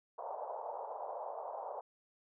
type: band-pass noise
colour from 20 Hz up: white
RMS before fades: -43 dBFS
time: 0.18-1.81 s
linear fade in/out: 5 ms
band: 500 to 950 Hz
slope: 48 dB/octave
effects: none